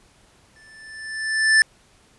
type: tone with exponential growth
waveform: square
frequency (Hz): 1760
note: A6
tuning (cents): 0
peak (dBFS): -11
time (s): 0.56-1.62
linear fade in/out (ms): 1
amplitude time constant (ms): 230
effects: pink hiss -56 dBFS RMS until 2.18 s + resampled to 24000 Hz